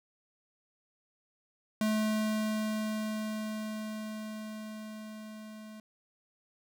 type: tone with level ramp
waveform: square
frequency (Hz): 215.8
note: A3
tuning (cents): -33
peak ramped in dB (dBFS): -27 to -46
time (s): 1.81-5.8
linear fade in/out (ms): 2
effects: none